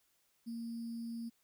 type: tone with sample-and-hold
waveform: sine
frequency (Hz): 231.4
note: A#3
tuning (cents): -13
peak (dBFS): -39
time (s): 0.46-1.3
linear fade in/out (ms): 20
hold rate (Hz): 4900
effects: white hiss -75 dBFS RMS until 1.43 s